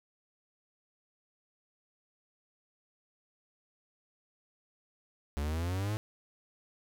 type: exponential sweep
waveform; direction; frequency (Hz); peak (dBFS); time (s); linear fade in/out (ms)
45% pulse; up; 70 to 110; -31; 5.37-5.97; 0
effects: none